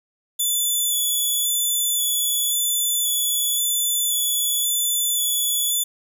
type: tone with vibrato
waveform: 5% pulse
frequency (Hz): 3460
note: A7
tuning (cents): -30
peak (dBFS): -12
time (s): 0.39-5.84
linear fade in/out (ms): 10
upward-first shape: square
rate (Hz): 0.94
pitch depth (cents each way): 16
effects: 8-bit